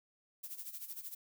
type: noise with tremolo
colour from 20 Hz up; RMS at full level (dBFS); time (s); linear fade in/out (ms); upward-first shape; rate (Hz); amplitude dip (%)
violet; -43; 0.43-1.15; 10; sine; 13; 75
effects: none